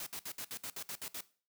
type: noise bursts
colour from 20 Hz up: white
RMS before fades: -42 dBFS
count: 10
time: 0-1.208 s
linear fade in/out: 2 ms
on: 65 ms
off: 62 ms
effects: noise-tail reverb RT60 0.4 s tail -18 dB re dry + high-pass 80 Hz 12 dB/octave